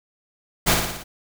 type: noise with echo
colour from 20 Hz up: pink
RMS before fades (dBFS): -17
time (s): 0.66-0.75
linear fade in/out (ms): 20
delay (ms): 58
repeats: 5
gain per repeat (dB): -4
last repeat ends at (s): 1.04
effects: none